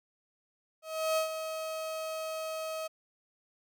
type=tone with ADSR envelope; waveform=35% pulse; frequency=636 Hz; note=D#5; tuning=38 cents sharp; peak=-24 dBFS; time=0.82-2.88 s; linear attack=350 ms; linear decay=110 ms; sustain=-9 dB; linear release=16 ms; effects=none